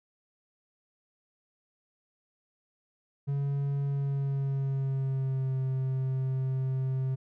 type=tone with pitch glide; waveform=triangle; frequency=140.3 to 131.66 Hz; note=C#3 to C3; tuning=+21 to +11 cents; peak=-25 dBFS; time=3.27-7.16 s; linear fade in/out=20 ms; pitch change=-110 cents; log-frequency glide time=3.85-5.58 s; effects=none